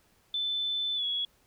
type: tone with pitch glide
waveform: sine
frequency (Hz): 3520 to 3357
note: A7 to G#7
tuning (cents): 0 to +18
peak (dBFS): -28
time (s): 0.34-1.25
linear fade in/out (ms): 2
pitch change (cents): -82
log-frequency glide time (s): 0.95-1.04
effects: pink hiss -66 dBFS RMS until 1.46 s